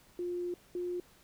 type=tone pair in turn; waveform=sine; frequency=353.2 / 355.2 Hz; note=F4 / F4; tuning=+20 / +29 cents; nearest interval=unison; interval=9 cents; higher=second; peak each=-33 / -33 dBFS; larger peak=neither; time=0.19-0.54 / 0.75-1 s; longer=first; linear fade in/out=2 ms; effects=pink hiss -62 dBFS RMS until 1.23 s